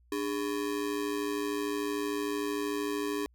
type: ring-modulated tone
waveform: square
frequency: 353.1 Hz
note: F4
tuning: 19 cents sharp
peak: -28 dBFS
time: 0.12-3.26 s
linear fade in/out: 0 ms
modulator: 56.6 Hz
effects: added 60 Hz sine -60 dBFS peak until 3.34 s